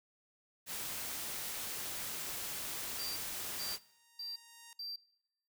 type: noise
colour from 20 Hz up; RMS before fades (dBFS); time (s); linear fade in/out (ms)
white; -41; 0.66-3.79; 50
type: tone with exponential growth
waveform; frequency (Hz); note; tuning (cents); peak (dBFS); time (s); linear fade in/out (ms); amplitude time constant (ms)
5% pulse; 932.3; A#5; 0; -39; 2.93-4.73; 1; 390
type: tone bursts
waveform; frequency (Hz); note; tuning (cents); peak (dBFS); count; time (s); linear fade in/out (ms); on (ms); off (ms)
triangle; 4699; D8; 0; -39; 4; 2.99-4.96; 5; 170; 430
effects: noise-tail reverb RT60 0.8 s tail -21 dB re dry